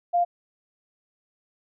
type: tone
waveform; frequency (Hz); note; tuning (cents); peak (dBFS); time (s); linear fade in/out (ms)
sine; 698.5; F5; 0; -18; 0.13-0.25; 20
effects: none